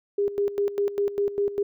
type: tone with tremolo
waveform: sine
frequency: 404.6 Hz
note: G#4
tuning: 45 cents flat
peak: -20 dBFS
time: 0.18-1.63 s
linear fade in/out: 5 ms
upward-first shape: square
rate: 5 Hz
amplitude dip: 75%
effects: none